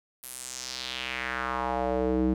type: tone with band-pass filter sweep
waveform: square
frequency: 63.6 Hz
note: C2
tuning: 48 cents flat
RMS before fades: -30 dBFS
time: 0.23-2.34 s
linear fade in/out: 5 ms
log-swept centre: 12000 to 270 Hz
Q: 2.5
effects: none